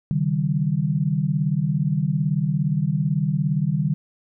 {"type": "tone cluster", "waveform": "sine", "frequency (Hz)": [136.3, 153.9, 192.9], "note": ["C#3", "D#3", "G3"], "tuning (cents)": [-29, -19, -28], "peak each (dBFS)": [-25, -21, -25], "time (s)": [0.11, 3.94], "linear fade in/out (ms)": 0, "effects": []}